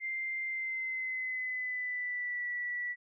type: tone with pitch glide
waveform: sine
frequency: 2093 to 1952.8 Hz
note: C7 to B6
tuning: 0 to -20 cents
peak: -33 dBFS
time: 0-2.96 s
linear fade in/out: 50 ms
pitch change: -120 cents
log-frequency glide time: 0.45-2.46 s
effects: none

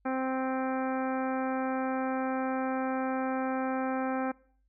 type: harmonic tone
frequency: 261.6 Hz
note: C4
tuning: in tune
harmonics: 1 / 2 / 3 / 4 / 5 / 6 / 7 / 8 / 9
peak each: -31 / -35 / -35 / -42 / -40 / -42 / -49 / -52 / -49 dBFS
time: 0.05-4.32 s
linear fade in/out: 10 ms
effects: noise-tail reverb RT60 0.5 s tail -22 dB re dry + added 50 Hz sine -67 dBFS peak until 4.68 s

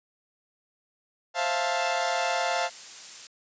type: chord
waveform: sawtooth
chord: F major seventh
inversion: second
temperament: equal with one note detuned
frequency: 528.4 / 659.3 / 698.5 / 880 Hz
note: C5 / E5 / F5 / A5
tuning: +17 / 0 / 0 / 0 cents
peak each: -29 / -29 / -24 / -27 dBFS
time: 1.34-2.7 s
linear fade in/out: 50 ms
type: noise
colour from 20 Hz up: blue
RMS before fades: -38 dBFS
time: 2-3.27 s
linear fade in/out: 2 ms
effects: resampled to 16000 Hz

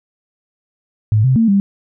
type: tone with pitch steps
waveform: sine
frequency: 107.2 / 130.5 / 226.5 / 198.4 Hz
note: A2 / C3 / A#3 / G3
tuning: -45 / -4 / -50 / +21 cents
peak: -9 dBFS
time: 1.12-1.6 s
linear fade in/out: 0 ms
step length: 120 ms
effects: none

